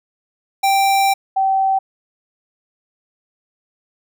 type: tone pair in turn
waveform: square / sine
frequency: 784 / 771.9 Hz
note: G5 / G5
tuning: 0 / -27 cents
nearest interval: unison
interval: 27 cents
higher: first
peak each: -13 dBFS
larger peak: neither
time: 0.63-1.14 / 1.36-1.79 s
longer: first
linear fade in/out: 10 ms
effects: none